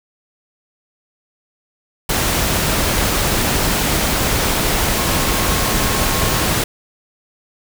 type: tone in noise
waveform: sine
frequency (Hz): 1082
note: C#6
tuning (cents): -42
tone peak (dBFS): -28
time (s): 4.97-6.44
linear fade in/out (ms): 5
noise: pink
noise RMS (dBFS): -17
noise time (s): 2.09-6.64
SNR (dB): -14
effects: none